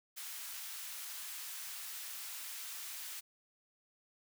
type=high-pass noise; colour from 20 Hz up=white; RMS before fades=-45 dBFS; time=0.16-3.21 s; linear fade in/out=20 ms; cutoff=1200 Hz; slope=12 dB/octave; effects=none